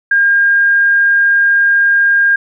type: tone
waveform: sine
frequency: 1612 Hz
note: G6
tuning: 48 cents sharp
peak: -7 dBFS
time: 0.11-2.36 s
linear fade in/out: 5 ms
effects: none